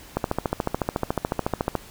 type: click train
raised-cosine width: 1 ms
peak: -8 dBFS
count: 23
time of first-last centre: 0.17-1.753 s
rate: 13.9 Hz
effects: pink hiss -46 dBFS RMS until 1.9 s